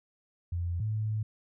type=tone pair in turn; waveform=sine; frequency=86.6 / 108.04 Hz; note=F2 / A2; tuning=-14 / -31 cents; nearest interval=major third; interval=383 cents; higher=second; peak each=-29 / -28 dBFS; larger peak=second; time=0.52-0.8 / 0.8-1.23 s; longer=second; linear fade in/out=5 ms; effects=none